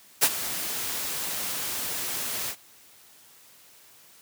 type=noise with ADSR envelope; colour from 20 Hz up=white; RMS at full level=-17 dBFS; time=0.21-2.56 s; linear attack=25 ms; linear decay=52 ms; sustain=-14 dB; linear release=71 ms; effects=white hiss -54 dBFS RMS until 4.21 s + high-pass 80 Hz 12 dB/octave